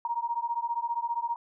sine beating tone pair, 932.3 / 947.3 Hz, A#5 / A#5, 0 / +28 cents, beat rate 15 Hz, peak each -31 dBFS, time 0.05-1.36 s, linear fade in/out 2 ms, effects none

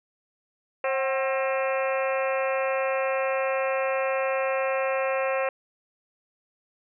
harmonic tone with a mistuned harmonic, 267.1 Hz, C4, 36 cents sharp, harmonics 2 / 3 / 4 / 5 / 6 / 7 / 8 / 9 / 10, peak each -25 / -33 / -33 / -36 / -38 / -36 / -40 / -37 / -37 dBFS, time 0.84-5.49 s, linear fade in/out 2 ms, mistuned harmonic 3, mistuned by -87 cents, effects none

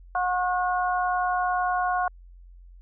harmonic tone, 362.2 Hz, F#4, 37 cents flat, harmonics 2 / 3 / 4, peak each -24 / -28 / -30 dBFS, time 0.15-2.08 s, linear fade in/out 2 ms, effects added 44 Hz sine -45 dBFS peak until 2.81 s

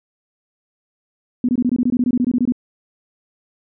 sine tone bursts, 246.9 Hz, B3, in tune, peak -13 dBFS, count 16, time 1.44-2.522 s, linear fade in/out 2 ms, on 47 ms, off 22 ms, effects none

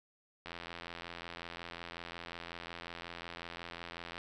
click train, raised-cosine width 0.3 ms, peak -27 dBFS, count 319, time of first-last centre 0.46-4.179 s, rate 85.5 Hz, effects none

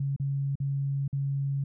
sine tone with dropouts, 138.7 Hz, C#3, 1 cent sharp, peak -26 dBFS, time 0-1.64 s, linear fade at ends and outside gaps 5 ms, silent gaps 0.163-0.198 / 0.555-0.601 / 1.079-1.128 s, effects none

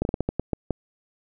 slowing click train, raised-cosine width 2 ms, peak -10 dBFS, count 9, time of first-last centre 0.02-0.707 s, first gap 31 ms, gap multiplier 1.28, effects none

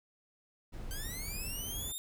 brown noise, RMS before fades -42 dBFS, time 0.72-1.93 s, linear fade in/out 20 ms
5% pulse linear sweep, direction up, 1531 to 3712 Hz, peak -31 dBFS, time 0.91-1.98 s, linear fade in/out 0 ms
effects none

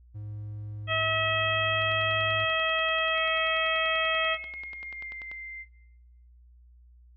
triangle tone, 105 Hz, G#2, 19 cents sharp, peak -34 dBFS, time 0.14-2.46 s, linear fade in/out 20 ms
harmonic tone, 644 Hz, E5, 41 cents flat, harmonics 1 / 2 / 3 / 4 / 5, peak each -31 / -31 / -31 / -31 / -31 dBFS, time 0.87-4.38 s, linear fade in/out 50 ms
click train, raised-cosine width 0.3 ms, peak -30 dBFS, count 37, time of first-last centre 1.82-5.315 s, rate 10.3 Hz
sine tone with pitch glide, 2210 to 2087 Hz, C#7 to C7, -6 to -5 cents, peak -37 dBFS, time 3.13-5.66 s, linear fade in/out 50 ms, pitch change -99 cents, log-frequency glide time 4.02-5.24 s
effects noise-tail reverb RT60 0.9 s tail -17 dB re dry + added 60 Hz sine -52 dBFS peak until 7.16 s

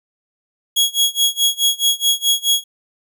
sawtooth tone with tremolo, 3322 Hz, G#7, in tune, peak -8 dBFS, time 0.76-2.64 s, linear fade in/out 10 ms, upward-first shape sine, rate 4.7 Hz, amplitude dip 95%, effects none

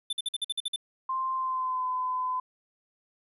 square tone bursts, 3536 Hz, A7, 8 cents sharp, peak -28 dBFS, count 9, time 0.1-0.761 s, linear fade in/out 5 ms, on 29 ms, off 50 ms
sine tone with pitch glide, 1047 to 1014.8 Hz, C6 to B5, +1 to +47 cents, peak -27 dBFS, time 1.09-2.4 s, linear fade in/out 5 ms, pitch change -54 cents, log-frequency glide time 1.34-1.86 s
effects resampled to 32000 Hz

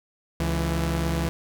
sawtooth tone pair together, 69.92 / 166.2 Hz, C#2 / E3, +16 / +15 cents, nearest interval octave + minor third, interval 1499 cents, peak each -22 dBFS, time 0.4-1.29 s, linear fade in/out 0 ms, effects none

